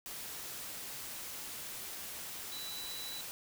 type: tone in noise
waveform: sine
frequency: 3956 Hz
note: B7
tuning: 2 cents sharp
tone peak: -43 dBFS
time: 2.52-3.21 s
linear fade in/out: 0 ms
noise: white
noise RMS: -44 dBFS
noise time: 0.06-3.31 s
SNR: -2 dB
effects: none